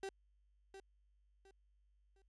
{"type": "tone with echo", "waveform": "35% pulse", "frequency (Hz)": 388.3, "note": "G4", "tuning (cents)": -16, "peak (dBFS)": -40, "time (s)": [0.03, 0.09], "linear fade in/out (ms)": 2, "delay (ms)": 710, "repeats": 3, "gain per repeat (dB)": -10, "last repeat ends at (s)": 2.22, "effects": ["added 50 Hz sine -70 dBFS peak until 2.28 s", "resampled to 22050 Hz"]}